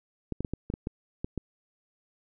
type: clicks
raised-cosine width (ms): 3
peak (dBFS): -18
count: 9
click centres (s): 0.323 / 0.406 / 0.448 / 0.536 / 0.701 / 0.739 / 0.871 / 1.245 / 1.377
effects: none